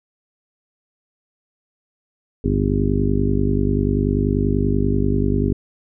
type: harmonic tone with a mistuned harmonic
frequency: 50.3 Hz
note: G1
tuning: 45 cents sharp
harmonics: 1 / 2 / 3 / 4 / 5 / 6 / 7 / 8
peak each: -22 / -23 / -24 / -26 / -22 / -28 / -28 / -25 dBFS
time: 2.44-5.53 s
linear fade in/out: 5 ms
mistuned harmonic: 1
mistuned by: +140 cents
effects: none

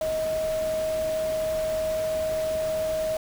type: tone in noise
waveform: sine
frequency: 631 Hz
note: D#5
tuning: 24 cents sharp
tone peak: -24 dBFS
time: 0.01-3.17 s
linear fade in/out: 2 ms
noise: pink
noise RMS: -38 dBFS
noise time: 0.01-3.17 s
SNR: +11 dB
effects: none

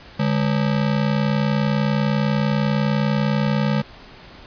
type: ring-modulated tone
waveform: square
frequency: 176.9 Hz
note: F3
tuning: 23 cents sharp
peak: -15 dBFS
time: 0.19-3.82 s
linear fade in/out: 10 ms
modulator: 30 Hz
effects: pink hiss -43 dBFS RMS until 4.46 s + resampled to 11025 Hz

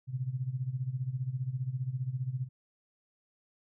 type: tone with tremolo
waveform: sine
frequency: 128.6 Hz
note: C3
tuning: 30 cents flat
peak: -28 dBFS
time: 0.07-2.49 s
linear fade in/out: 50 ms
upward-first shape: sine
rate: 15 Hz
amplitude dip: 80%
effects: none

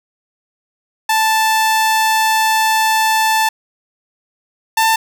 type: tone pair in turn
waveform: sawtooth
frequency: 880 / 891.3 Hz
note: A5 / A5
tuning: 0 / +22 cents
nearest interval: unison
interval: 22 cents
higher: second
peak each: -8 / -7 dBFS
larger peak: second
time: 1.09-3.49 / 4.77-4.96 s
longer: first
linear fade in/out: 5 ms
effects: none

